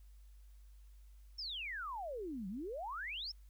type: exponential two-way sweep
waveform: sine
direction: down then up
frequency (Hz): 5550 to 179.9 to 5550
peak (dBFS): -40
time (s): 1.38-3.32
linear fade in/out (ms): 10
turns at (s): 2.48
effects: added 50 Hz sine -55 dBFS peak until 3.49 s + white hiss -75 dBFS RMS until 3.49 s